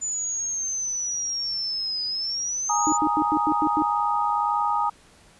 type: exponential two-way sweep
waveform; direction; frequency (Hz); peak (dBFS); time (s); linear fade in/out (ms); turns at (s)
sine; down then up; 7040 to 4953 to 7040; -25; 0.01-2.98; 20; 2.06
type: chord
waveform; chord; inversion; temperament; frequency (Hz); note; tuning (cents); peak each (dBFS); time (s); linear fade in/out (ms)
sine; Ab suspended second; none; equal; 830.6 / 932.3 / 1244.5; Ab5 / Bb5 / Eb6; 0 / 0 / 0; -25; 2.69-4.9; 10
type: tone bursts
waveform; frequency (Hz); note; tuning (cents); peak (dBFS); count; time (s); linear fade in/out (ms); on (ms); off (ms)
sine; 307.6; D#4; -20; -21; 7; 2.87-3.822; 0; 52; 98
effects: pink hiss -54 dBFS RMS until 5.39 s + resampled to 24000 Hz